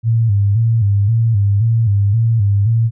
sine tone with vibrato, 107.3 Hz, A2, 43 cents flat, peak -10 dBFS, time 0.03-2.91 s, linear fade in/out 50 ms, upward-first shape square, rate 1.9 Hz, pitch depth 110 cents each way, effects none

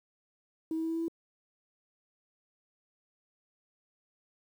sine tone with pitch steps, 320.8 / 323 / 325.3 / 327.5 / 329.8 / 332.1 Hz, E4 / E4 / E4 / E4 / E4 / E4, -47 / -35 / -23 / -11 / +1 / +13 cents, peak -29 dBFS, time 0.71-1.082 s, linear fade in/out 2 ms, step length 62 ms, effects tanh soft clip ceiling -26 dBFS + 10-bit

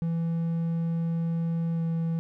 triangle tone with pitch glide, 166.3 to 164.96 Hz, E3 to E3, +16 to +2 cents, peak -23 dBFS, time 0.02-2.19 s, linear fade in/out 0 ms, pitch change -14 cents, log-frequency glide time 1.74-1.81 s, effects none

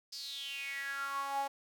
sawtooth tone with high-pass filter sweep, 277.2 Hz, C#4, in tune, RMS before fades -39 dBFS, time 0.12-1.48 s, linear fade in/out 10 ms, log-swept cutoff 5000 to 720 Hz, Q 8.4, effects none

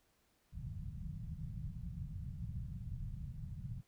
white low-pass noise, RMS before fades -44 dBFS, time 0.52-3.83 s, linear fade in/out 50 ms, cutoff 170 Hz, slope 48 dB/octave, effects pink hiss -75 dBFS RMS until 3.87 s

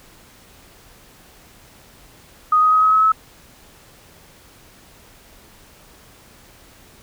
sine tone with pitch steps, 1244.5 / 1254.6 / 1264.8 / 1275.1 / 1285.4 / 1295.9 Hz, D#6 / D#6 / D#6 / D#6 / E6 / E6, 0 / +14 / +28 / +42 / -44 / -30 cents, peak -11 dBFS, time 2.52-3.12 s, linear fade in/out 5 ms, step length 100 ms, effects pink hiss -48 dBFS RMS until 7.02 s

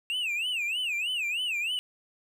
triangle tone with vibrato, 2674 Hz, E7, 24 cents sharp, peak -26 dBFS, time 0.1-1.79 s, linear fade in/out 0 ms, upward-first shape sine, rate 3.2 Hz, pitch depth 220 cents each way, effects none

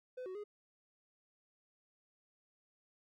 triangle tone with pitch steps, 506 / 372.6 / 415.2 Hz, B4 / F#4 / G#4, +42 / +12 / 0 cents, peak -40 dBFS, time 0.17-0.44 s, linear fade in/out 10 ms, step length 90 ms, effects none

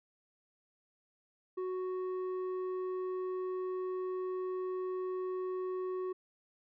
square tone with low-pass filter, 370 Hz, F#4, in tune, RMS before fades -37 dBFS, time 1.57-6.13 s, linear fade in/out 10 ms, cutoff 810 Hz, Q 2.1, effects none

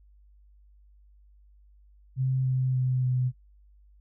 sine tone with pitch steps, 130.81 / 129.46 / 128.12 / 126.79 Hz, C3 / C3 / C3 / B2, 0 / -18 / -36 / +46 cents, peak -23 dBFS, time 2.16-3.32 s, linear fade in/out 50 ms, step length 290 ms, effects noise-tail reverb RT60 0.1 s tail -17 dB re dry + added 50 Hz sine -54 dBFS peak until 4 s

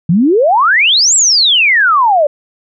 sine exponential two-way sweep, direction up then down, 155.56 to 7900 to 563 Hz, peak -6 dBFS, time 0.09-2.27 s, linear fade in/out 5 ms, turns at 1.15 s, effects none

